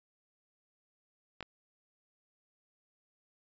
clicks, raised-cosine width 0.3 ms, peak -25 dBFS, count 2, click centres 1.407 / 1.427 s, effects resampled to 16000 Hz

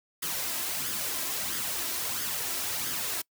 white noise with flanger, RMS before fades -32 dBFS, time 0.22-3.22 s, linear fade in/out 10 ms, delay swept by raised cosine 0.6 to 3.1 ms, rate 1.5 Hz, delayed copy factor +0.55, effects noise-tail reverb RT60 0.1 s tail -25 dB re dry + high-pass 80 Hz 12 dB/octave

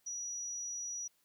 sine tone, 5830 Hz, F#8, 26 cents flat, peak -38 dBFS, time 0.06-1.08 s, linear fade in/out 10 ms, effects white hiss -74 dBFS RMS until 1.24 s

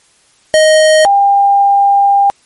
square / sine tone pair in turn, 624 / 799.7 Hz, D#5 / G5, +5 / +34 cents, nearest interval major third, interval 429 cents, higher second, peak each -5 dBFS, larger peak neither, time 0.54-1.05 / 1.05-2.3 s, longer second, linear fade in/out 0 ms, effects white hiss -50 dBFS RMS until 2.45 s + MP3 48 kbps

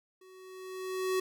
square tone with level ramp, 374.1 Hz, F#4, 19 cents sharp, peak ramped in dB -55 to -27 dBFS, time 0.21-1.2 s, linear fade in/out 5 ms, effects none

